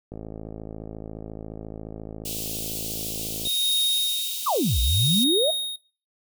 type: click train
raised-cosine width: 2 ms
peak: -23 dBFS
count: 183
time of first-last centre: 0.12-3.472 s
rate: 54.3 Hz
type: high-pass noise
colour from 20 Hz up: white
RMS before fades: -32 dBFS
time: 2.25-5.24 s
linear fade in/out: 5 ms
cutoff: 2700 Hz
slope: 48 dB/octave
type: tone with tremolo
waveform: square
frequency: 3729 Hz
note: A#7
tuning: in tune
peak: -20 dBFS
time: 3.45-5.76 s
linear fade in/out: 5 ms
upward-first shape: sine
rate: 0.7 Hz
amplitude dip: 90%
type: exponential two-way sweep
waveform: sine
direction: down then up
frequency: 1305 to 55.1 to 673 Hz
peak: -20 dBFS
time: 4.46-5.51 s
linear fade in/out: 10 ms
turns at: 4.8 s
effects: noise-tail reverb RT60 0.4 s tail -21 dB re dry